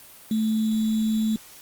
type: tone with sample-and-hold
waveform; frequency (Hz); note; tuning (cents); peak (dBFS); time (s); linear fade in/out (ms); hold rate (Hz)
sine; 219.1; A3; -7; -20; 0.31-1.36; 2; 3675
effects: white hiss -47 dBFS RMS until 1.61 s + Opus 32 kbps